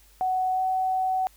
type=tone with pitch glide; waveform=sine; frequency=745 to 751.5 Hz; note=F#5 to F#5; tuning=+12 to +27 cents; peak=-22 dBFS; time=0.21-1.27 s; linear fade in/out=0 ms; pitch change=+15 cents; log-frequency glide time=0.52-0.61 s; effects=added 50 Hz sine -56 dBFS peak until 1.36 s + white hiss -58 dBFS RMS until 1.36 s